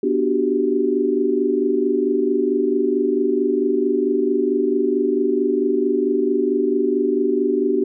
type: chord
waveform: sine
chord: G major seventh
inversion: first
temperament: just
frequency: 245 / 294 / 367.5 / 392 Hz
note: B3 / D4 / F#4 / G4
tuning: -14 / +2 / -12 / 0 cents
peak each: -24 / -22 / -21 / -20 dBFS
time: 0.03-7.84 s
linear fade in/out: 5 ms
effects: none